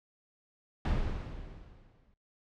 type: noise with exponential decay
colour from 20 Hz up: brown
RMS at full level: -27 dBFS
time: 0.85-2.14 s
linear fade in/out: 2 ms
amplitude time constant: 280 ms
effects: noise-tail reverb RT60 0.2 s tail -24 dB re dry + low-pass 4000 Hz 12 dB/octave